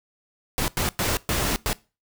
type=noise bursts at uneven times; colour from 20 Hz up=pink; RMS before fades=-24 dBFS; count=5; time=0.58-0.68 / 0.77-0.89 / 0.99-1.17 / 1.29-1.56 / 1.66-1.73 s; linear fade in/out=0 ms; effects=noise-tail reverb RT60 0.3 s tail -21 dB re dry